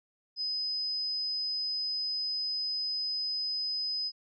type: tone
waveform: sine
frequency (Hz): 5030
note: D#8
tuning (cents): +18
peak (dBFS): -30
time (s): 0.36-4.12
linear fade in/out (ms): 50
effects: none